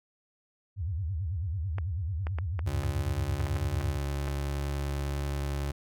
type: tone with vibrato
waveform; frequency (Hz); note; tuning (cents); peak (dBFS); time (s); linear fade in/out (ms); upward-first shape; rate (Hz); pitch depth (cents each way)
sine; 87; F2; -6; -29; 0.76-3.99; 50; sine; 9.1; 280
type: clicks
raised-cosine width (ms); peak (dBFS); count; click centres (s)
0.5; -22; 10; 1.784 / 2.269 / 2.386 / 2.592 / 2.835 / 3.404 / 3.467 / 3.565 / 3.81 / 4.279
type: tone with pitch glide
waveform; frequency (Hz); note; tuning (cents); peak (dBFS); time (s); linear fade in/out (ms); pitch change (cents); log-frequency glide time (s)
30% pulse; 69.3 to 70.47; C#2 to C#2; 0 to +29; -27; 2.66-5.72; 10; +29; 3.3-4.43
effects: none